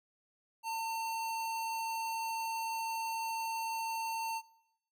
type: tone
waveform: square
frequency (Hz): 903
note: A5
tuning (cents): +45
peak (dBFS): -35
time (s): 0.63-4.42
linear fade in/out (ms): 50
effects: noise-tail reverb RT60 0.8 s tail -20 dB re dry